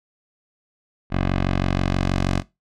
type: tone with low-pass filter sweep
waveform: 10% pulse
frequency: 46.25 Hz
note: F#1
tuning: in tune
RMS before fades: -21 dBFS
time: 1.1-2.43 s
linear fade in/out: 50 ms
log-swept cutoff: 2600 to 6900 Hz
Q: 0.81
effects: noise-tail reverb RT60 0.2 s tail -18 dB re dry